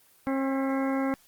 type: harmonic tone with a mistuned harmonic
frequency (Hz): 269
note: C4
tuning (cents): +48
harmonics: 1 / 2 / 3 / 4 / 5 / 6 / 7 / 8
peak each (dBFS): -26 / -32 / -36 / -38 / -40 / -42 / -43 / -44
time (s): 0.27-1.14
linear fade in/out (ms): 0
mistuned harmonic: 7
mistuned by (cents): +89
effects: white hiss -60 dBFS RMS until 1.27 s + Opus 24 kbps